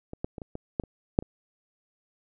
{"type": "clicks", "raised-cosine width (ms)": 2, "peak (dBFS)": [-24, -16, -24, -25, -22, -13, -28, -6, -26], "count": 9, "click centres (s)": [0.134, 0.245, 0.382, 0.418, 0.554, 0.798, 0.837, 1.189, 1.225], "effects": []}